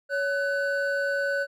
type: tone pair together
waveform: triangle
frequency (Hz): 560 / 1501.5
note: C#5 / F#6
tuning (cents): +18 / +25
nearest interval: octave + perfect fourth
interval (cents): 1707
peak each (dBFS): -25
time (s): 0.09-1.47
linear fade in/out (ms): 50
effects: none